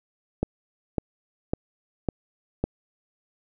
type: click train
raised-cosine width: 2 ms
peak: -10 dBFS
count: 5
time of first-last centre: 0.43-2.64 s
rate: 1.81 Hz
effects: none